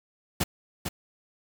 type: noise with echo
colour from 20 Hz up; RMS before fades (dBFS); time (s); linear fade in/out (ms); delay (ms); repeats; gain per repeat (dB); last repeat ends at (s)
pink; -25; 0.4-0.44; 10; 450; 1; -6; 0.89
effects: none